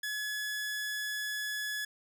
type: tone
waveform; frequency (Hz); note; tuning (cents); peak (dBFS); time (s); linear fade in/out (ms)
sawtooth; 1700; G#6; +40; -30; 0.03-1.85; 5
effects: none